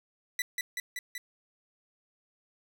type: tone with echo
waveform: sawtooth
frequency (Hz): 1975.5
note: B6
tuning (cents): 0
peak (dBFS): -25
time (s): 0.39-0.42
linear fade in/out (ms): 2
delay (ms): 190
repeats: 4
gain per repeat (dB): -2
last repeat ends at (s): 1.18
effects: none